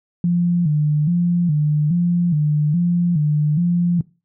sine tone with vibrato, 161.5 Hz, E3, 35 cents flat, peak -14 dBFS, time 0.24-4.01 s, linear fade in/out 2 ms, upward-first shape square, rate 1.2 Hz, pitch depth 130 cents each way, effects noise-tail reverb RT60 0.3 s tail -21 dB re dry

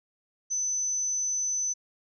sine tone, 6050 Hz, F#8, 38 cents sharp, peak -26 dBFS, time 0.5-1.74 s, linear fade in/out 20 ms, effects none

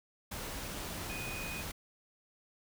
sine tone in noise, 2489 Hz, D#7, in tune, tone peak -42 dBFS, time 1.09-1.62 s, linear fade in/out 10 ms, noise pink, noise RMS -41 dBFS, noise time 0.31-1.72 s, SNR -4 dB, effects none

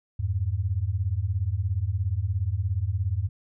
sine beating tone pair, 85.5 / 102.5 Hz, F2 / G#2, -36 / -22 cents, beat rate 17 Hz, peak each -27 / -26 dBFS, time 0.19-3.29 s, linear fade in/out 10 ms, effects none

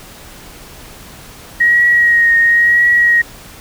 sine tone with vibrato, 1888 Hz, A#6, 22 cents sharp, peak -7 dBFS, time 1.6-3.22 s, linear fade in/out 10 ms, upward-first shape triangle, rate 0.97 Hz, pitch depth 33 cents each way, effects pink hiss -36 dBFS RMS until 3.6 s

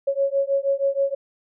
sine beating tone pair, 549 / 555.3 Hz, C#5 / C#5, -17 / +3 cents, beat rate 6.3 Hz, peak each -22 dBFS, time 0.07-1.15 s, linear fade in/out 10 ms, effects none

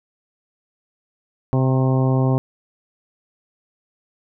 harmonic tone with a mistuned harmonic, 130.81 Hz, C3, in tune, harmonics 1 / 2 / 3 / 4 / 5 / 6 / 7 / 8, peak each -16 / -22 / -26 / -28 / -30 / -32 / -33 / -34 dBFS, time 1.53-2.38 s, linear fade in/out 0 ms, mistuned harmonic 8, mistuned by +38 cents, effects none

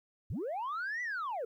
sine linear two-way sweep, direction up then down, 64.3 to 2000 to 426.3 Hz, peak -32 dBFS, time 0.3-1.45 s, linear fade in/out 5 ms, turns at 1.02 s, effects tanh soft clip ceiling -32 dBFS + 12-bit

